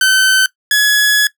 sawtooth tone pair in turn, 1530 / 1689.7 Hz, G6 / G#6, -42 / +29 cents, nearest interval major second, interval 171 cents, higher second, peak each -5 dBFS, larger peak neither, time 0.01-0.46 / 0.71-1.27 s, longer second, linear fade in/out 2 ms, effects noise-tail reverb RT60 0.1 s tail -19 dB re dry

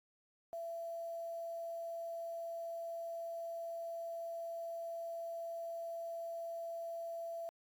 sine tone with quantisation, 671 Hz, E5, 31 cents sharp, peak -40 dBFS, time 0.53-7.49 s, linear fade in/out 0 ms, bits 10, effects AAC 64 kbps

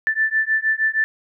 sine beating tone pair, 1760 / 1766.4 Hz, A6 / A6, 0 / +6 cents, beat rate 6.4 Hz, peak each -20 dBFS, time 0.07-1.04 s, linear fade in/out 0 ms, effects none

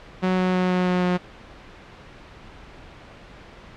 sawtooth tone with pitch steps, 185 / 183.93 / 182.88 / 181.82 / 180.77 / 179.73 Hz, F#3 / F#3 / F#3 / F#3 / F#3 / F3, 0 / -10 / -20 / -30 / -40 / +50 cents, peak -15 dBFS, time 0.22-1.18 s, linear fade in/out 20 ms, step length 160 ms, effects pink hiss -44 dBFS RMS until 3.76 s + low-pass 3000 Hz 12 dB/octave

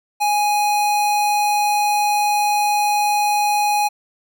square tone, 830.6 Hz, G#5, in tune, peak -16 dBFS, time 0.2-3.89 s, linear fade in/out 20 ms, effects none

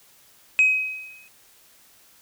sine tone with exponential decay, 2532 Hz, D#7, 30 cents sharp, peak -10 dBFS, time 0.59-1.28 s, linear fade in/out 0 ms, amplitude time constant 150 ms, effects tanh soft clip ceiling -11 dBFS + white hiss -55 dBFS RMS until 2.21 s

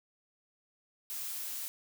blue noise, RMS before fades -39 dBFS, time 1.1-1.68 s, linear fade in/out 0 ms, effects none

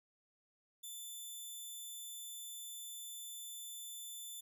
10% pulse tone, 3520 Hz, A7, in tune, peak -38 dBFS, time 0.83-4.41 s, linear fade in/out 10 ms, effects none

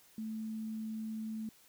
sine tone, 219.5 Hz, A3, 4 cents flat, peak -37 dBFS, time 0.18-1.49 s, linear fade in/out 2 ms, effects white hiss -63 dBFS RMS until 1.68 s

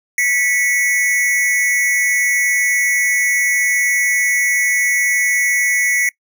square tone pair together, 1965.3 / 2206 Hz, B6 / C#7, -9 / -9 cents, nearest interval major second, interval 200 cents, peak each -17 dBFS, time 0.18-6.09 s, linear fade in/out 2 ms, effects noise-tail reverb RT60 0.1 s tail -22 dB re dry

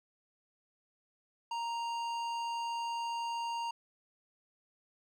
triangle tone with hard clipping, 932.3 Hz, A#5, in tune, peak -36 dBFS, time 1.51-3.71 s, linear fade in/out 5 ms, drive 16 dB, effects none

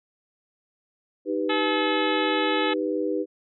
sine chord, Eb augmented, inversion none, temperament equal, 311.1 / 392 / 493.9 Hz, Eb4 / G4 / B4, 0 / 0 / 0 cents, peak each -27 / -28 / -28 dBFS, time 1.25-3.26 s, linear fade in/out 50 ms
harmonic tone, 430 Hz, A4, 40 cents flat, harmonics 2 / 3 / 4 / 5 / 6 / 7 / 8 / 9, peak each -29 / -31 / -32 / -33 / -34 / -34 / -35 / -36 dBFS, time 1.49-2.74 s, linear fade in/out 10 ms
effects none

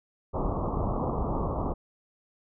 pink low-pass noise, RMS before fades -29 dBFS, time 0.33-1.74 s, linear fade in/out 20 ms, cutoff 1200 Hz, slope 96 dB/octave, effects none

